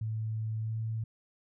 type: tone with pitch glide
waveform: sine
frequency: 110 to 111.54 Hz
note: A2 to A2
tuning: 0 to +24 cents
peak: -31 dBFS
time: 0.01-1.04 s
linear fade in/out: 5 ms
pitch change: +24 cents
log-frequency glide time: 0.6-0.76 s
effects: none